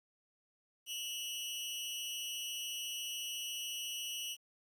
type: tone with amplitude modulation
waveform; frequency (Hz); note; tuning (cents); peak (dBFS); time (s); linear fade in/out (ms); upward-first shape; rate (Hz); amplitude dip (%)
sawtooth; 2920; F#7; -24; -32; 0.86-4.37; 50; sine; 234; 85
effects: 11-bit